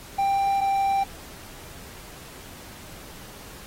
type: tone pair in turn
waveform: triangle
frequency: 789 / 785.9 Hz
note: G5 / G5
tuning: +11 / +4 cents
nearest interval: unison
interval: 7 cents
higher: first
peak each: -18 dBFS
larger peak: neither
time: 0.18-0.61 / 0.61-1.04 s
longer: neither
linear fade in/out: 10 ms
effects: pink hiss -44 dBFS RMS until 3.66 s + AAC 48 kbps